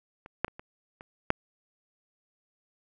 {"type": "clicks", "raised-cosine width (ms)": 0.5, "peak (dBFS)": [-30, -10, -28, -27, -29, -7], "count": 6, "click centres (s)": [0.261, 0.446, 0.481, 0.595, 1.009, 1.304], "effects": []}